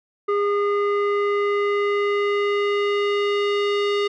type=tone with low-pass filter sweep; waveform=square; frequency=407.9 Hz; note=G#4; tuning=31 cents flat; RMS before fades=-21 dBFS; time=0.28-4.08 s; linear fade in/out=10 ms; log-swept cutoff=1400 to 3600 Hz; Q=1.6; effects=none